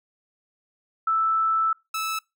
sine / sawtooth tone pair in turn, 1318.5 / 1308.6 Hz, E6 / E6, 0 / -13 cents, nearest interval unison, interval 13 cents, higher first, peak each -19 / -22 dBFS, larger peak first, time 1.07-1.73 / 1.94-2.19 s, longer first, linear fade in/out 5 ms, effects noise-tail reverb RT60 0.2 s tail -23 dB re dry

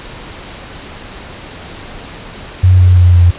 sine tone with pitch steps, 91.9 / 90.43 / 88.97 / 87.55 Hz, F#2 / F#2 / F2 / F2, -11 / -39 / +33 / +5 cents, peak -3 dBFS, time 2.63-3.31 s, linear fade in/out 10 ms, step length 170 ms, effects pink hiss -30 dBFS RMS until 3.38 s + resampled to 8000 Hz

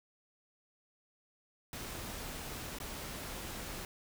pink noise with dropouts, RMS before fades -43 dBFS, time 1.73-3.85 s, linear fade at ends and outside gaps 1 ms, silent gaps 2.786-2.801 s, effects none

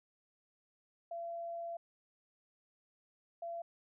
sine tone bursts at uneven times, 679 Hz, F5, 49 cents flat, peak -39 dBFS, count 2, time 1.11-1.77 / 3.42-3.62 s, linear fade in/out 5 ms, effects none

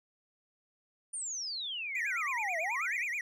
sine exponential two-way sweep, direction down then up, 9380 to 622.3 to 2689 Hz, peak -35 dBFS, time 1.13-3.05 s, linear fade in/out 10 ms, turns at 2.6 s
triangle tone with vibrato, 2148 Hz, C7, 45 cents sharp, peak -31 dBFS, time 1.95-3.21 s, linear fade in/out 2 ms, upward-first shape sine, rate 9.3 Hz, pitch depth 240 cents each way
effects none

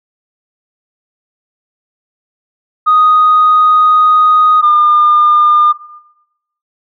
sine tone pair in turn, 1244.5 / 1207 Hz, D#6 / D6, 0 / +47 cents, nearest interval minor second, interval 53 cents, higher first, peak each -4 dBFS, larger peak neither, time 2.86-4.62 / 4.62-5.73 s, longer first, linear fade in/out 20 ms, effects noise-tail reverb RT60 0.9 s tail -17 dB re dry + tanh soft clip ceiling -1 dBFS

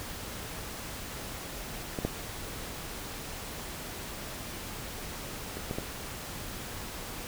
clicks, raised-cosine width 2 ms, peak -18 / -14 / -25 / -20 / -18 dBFS, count 5, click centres 1.988 / 2.05 / 5.57 / 5.711 / 5.785 s, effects pink hiss -40 dBFS RMS until 7.27 s

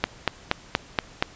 click train, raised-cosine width 0.3 ms, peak -3 dBFS, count 6, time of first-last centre 0.04-1.225 s, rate 4.22 Hz, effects pink hiss -48 dBFS RMS until 1.35 s + resampled to 16000 Hz

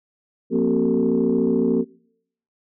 sine tone cluster, 176.6 / 233.2 / 267 / 382.3 / 450.2 Hz, F3 / A#3 / C4 / G4 / A4, +20 / +1 / +35 / -43 / +40 cents, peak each -27 / -20 / -22 / -22 / -23 dBFS, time 0.5-1.85 s, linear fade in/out 50 ms, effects noise-tail reverb RT60 0.7 s tail -25 dB re dry + tanh soft clip ceiling -9 dBFS

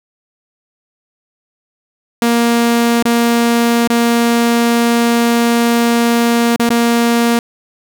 sawtooth tone with dropouts, 234.8 Hz, A#3, 13 cents sharp, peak -6 dBFS, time 2.22-7.39 s, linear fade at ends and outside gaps 2 ms, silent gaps 3.026-3.053 / 3.875-3.9 / 6.562-6.596 / 6.691-6.703 s, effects 7-bit

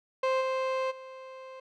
30% pulse tone with level steps, 523.3 Hz, C5, in tune, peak -22 / -25 / -40 dBFS, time 0.23-1.6 s, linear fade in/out 5 ms, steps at 0.4 / 0.9 s, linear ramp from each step 20 ms, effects low-pass 3000 Hz 12 dB/octave

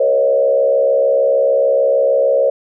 sine tone with frequency modulation, 547 Hz, C#5, 23 cents flat, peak -10 dBFS, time 0-2.5 s, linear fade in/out 5 ms, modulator 66.6 Hz, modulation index 1, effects none

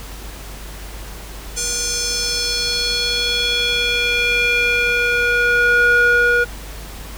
square tone with band-pass filter sweep, 480.6 Hz, B4, 47 cents flat, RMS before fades -17 dBFS, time 1.56-6.45 s, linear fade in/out 20 ms, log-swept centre 6900 to 1200 Hz, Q 3, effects added 50 Hz sine -32 dBFS peak until 7.17 s + pink hiss -36 dBFS RMS until 7.17 s

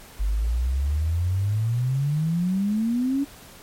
sine exponential sweep, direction up, 47.94 to 285.6 Hz, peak -20 dBFS, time 0.19-3.25 s, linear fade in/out 20 ms, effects pink hiss -46 dBFS RMS until 3.62 s + MP3 64 kbps

